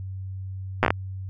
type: slowing click train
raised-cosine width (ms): 0.5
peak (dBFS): -3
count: 6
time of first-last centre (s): 0.83-0.905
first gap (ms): 8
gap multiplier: 1.32
effects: added 95 Hz sine -31 dBFS peak until 1.29 s